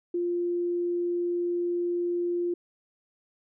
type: tone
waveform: sine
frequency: 349.2 Hz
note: F4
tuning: in tune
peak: -25 dBFS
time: 0.14-2.54 s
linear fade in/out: 5 ms
effects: none